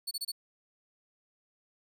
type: tone bursts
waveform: sawtooth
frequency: 4435 Hz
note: C#8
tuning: in tune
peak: -30 dBFS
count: 4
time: 0.07-0.319 s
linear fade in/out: 10 ms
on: 42 ms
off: 27 ms
effects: none